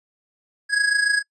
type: tone with amplitude modulation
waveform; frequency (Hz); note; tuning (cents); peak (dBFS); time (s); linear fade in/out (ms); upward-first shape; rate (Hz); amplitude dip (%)
square; 1661.2; G#6; 0; -15; 0.69-1.23; 50; sine; 27; 65
effects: noise-tail reverb RT60 0.1 s tail -26 dB re dry + resampled to 24000 Hz